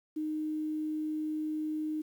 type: tone with quantisation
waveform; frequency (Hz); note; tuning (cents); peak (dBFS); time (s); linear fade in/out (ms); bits
sine; 308.6; D#4; -14; -31; 0.16-2.02; 10; 10
effects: none